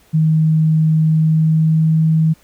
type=tone with pitch glide; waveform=sine; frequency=157.7 to 159.35 Hz; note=D#3 to D#3; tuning=+24 to +42 cents; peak=-10 dBFS; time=0.13-2.34 s; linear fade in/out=20 ms; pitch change=+18 cents; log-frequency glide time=1-2.02 s; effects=pink hiss -52 dBFS RMS until 2.43 s